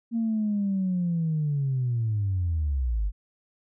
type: linear sweep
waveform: sine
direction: down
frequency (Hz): 233.1 to 45.9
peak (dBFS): -22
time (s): 0.11-3.12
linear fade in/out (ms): 50
effects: tanh soft clip ceiling -19 dBFS